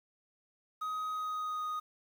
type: tone with pitch glide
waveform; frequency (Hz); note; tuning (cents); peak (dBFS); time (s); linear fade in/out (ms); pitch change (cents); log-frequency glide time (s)
triangle; 1258 to 1242.1; D#6 to D#6; +19 to -3; -32; 0.81-1.8; 10; -22; 1.12-1.64
effects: 10-bit